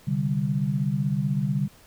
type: chord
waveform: sine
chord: C suspended second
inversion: none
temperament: equal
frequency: 130.81 / 146.83 / 196 Hz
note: C3 / D3 / G3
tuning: 0 / 0 / 0 cents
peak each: -28 / -25 / -27 dBFS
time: 0.07-1.68 s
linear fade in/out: 10 ms
effects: pink hiss -54 dBFS RMS until 1.86 s